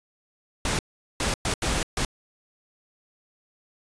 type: noise bursts at uneven times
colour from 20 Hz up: pink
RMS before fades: -25 dBFS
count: 5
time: 0.65-0.79 / 1.2-1.34 / 1.45-1.54 / 1.62-1.83 / 1.97-2.05 s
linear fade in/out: 2 ms
effects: resampled to 22050 Hz